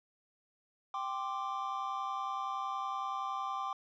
triangle chord, G suspended fourth, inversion none, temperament just, 784 / 1045.3 / 1176 Hz, G5 / C6 / D6, 0 / -2 / +2 cents, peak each -38 / -38 / -36 dBFS, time 0.94-3.73 s, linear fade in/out 2 ms, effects resampled to 16000 Hz

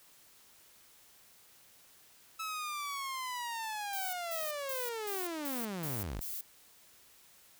sawtooth linear sweep, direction down, 1307 to 35 Hz, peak -33 dBFS, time 2.39-6.21 s, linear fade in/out 10 ms
violet noise bursts, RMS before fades -40 dBFS, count 7, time 3.93-6.41 s, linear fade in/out 2 ms, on 200 ms, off 180 ms
effects white hiss -61 dBFS RMS until 7.59 s

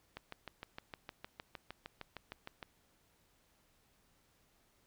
click train, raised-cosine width 0.3 ms, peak -28 dBFS, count 17, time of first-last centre 0.17-2.628 s, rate 6.51 Hz, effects pink hiss -72 dBFS RMS until 4.86 s

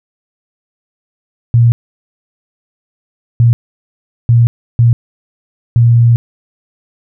sine tone bursts at uneven times, 117.9 Hz, A#2, 20 cents sharp, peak -4 dBFS, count 5, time 1.54-1.72 / 3.4-3.53 / 4.29-4.47 / 4.79-4.93 / 5.76-6.16 s, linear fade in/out 0 ms, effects none

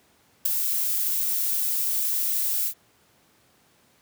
violet noise with ADSR envelope, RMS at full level -18 dBFS, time 0.45-2.74 s, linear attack 10 ms, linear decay 4 ms, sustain -7 dB, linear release 79 ms, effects pink hiss -61 dBFS RMS until 4.01 s + high-pass 100 Hz 12 dB/octave

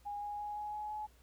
sine tone with pitch steps, 820 / 825.7 / 831.4 / 837.2 / 843.1 / 848.9 Hz, G#5 / G#5 / G#5 / G#5 / G#5 / G#5, -22 / -10 / +2 / +14 / +26 / +38 cents, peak -38 dBFS, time 0.05-1.07 s, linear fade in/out 20 ms, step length 170 ms, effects added 60 Hz sine -62 dBFS peak until 1.22 s + pink hiss -68 dBFS RMS until 1.22 s

